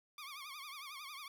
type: tone with vibrato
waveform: 15% pulse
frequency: 1150 Hz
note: D6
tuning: 37 cents flat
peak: -40 dBFS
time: 0.18-1.28 s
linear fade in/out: 2 ms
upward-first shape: triangle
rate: 11 Hz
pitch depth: 150 cents each way
effects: none